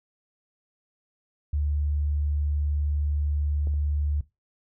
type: tone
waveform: sine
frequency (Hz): 73.42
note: D2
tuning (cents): 0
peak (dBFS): -23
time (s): 1.53-4.21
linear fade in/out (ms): 5
type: clicks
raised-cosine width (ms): 2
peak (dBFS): -29 / -39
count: 2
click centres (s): 3.672 / 3.739
effects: noise-tail reverb RT60 0.2 s tail -17 dB re dry